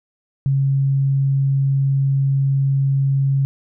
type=tone; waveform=sine; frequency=136.9 Hz; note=C#3; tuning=21 cents flat; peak=-14 dBFS; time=0.46-3.45 s; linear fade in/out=0 ms; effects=none